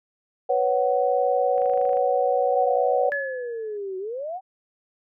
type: chord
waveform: sine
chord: B suspended second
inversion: none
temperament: equal with one note detuned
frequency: 493.9 / 554.4 / 746.4 Hz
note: B4 / C#5 / F#5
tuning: 0 / 0 / +15 cents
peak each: -23 dBFS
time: 0.49-3.1 s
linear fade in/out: 10 ms
type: click train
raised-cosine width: 0.5 ms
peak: -30 dBFS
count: 11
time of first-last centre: 1.58-1.971 s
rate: 25.6 Hz
type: exponential two-way sweep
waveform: sine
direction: down then up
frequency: 784 to 370 to 784 Hz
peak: -28 dBFS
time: 2.51-4.41 s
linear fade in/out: 50 ms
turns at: 3.98 s
type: tone with exponential decay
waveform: sine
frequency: 1707 Hz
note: G#6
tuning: 47 cents sharp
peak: -22 dBFS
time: 3.12-3.77 s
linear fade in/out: 0 ms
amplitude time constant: 140 ms
effects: none